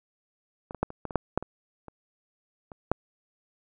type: clicks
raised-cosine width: 1 ms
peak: -23 / -23 / -10 / -25 / -19 / -23 / -7 / -9 / -23 / -28 / -28 / -8 dBFS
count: 12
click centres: 0.709 / 0.747 / 0.83 / 0.904 / 1.053 / 1.108 / 1.157 / 1.376 / 1.426 / 1.883 / 2.718 / 2.916 s
effects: none